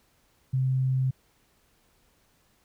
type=tone; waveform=sine; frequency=130.81 Hz; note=C3; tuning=in tune; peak=-22 dBFS; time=0.53-1.11 s; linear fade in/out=10 ms; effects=pink hiss -66 dBFS RMS until 2.64 s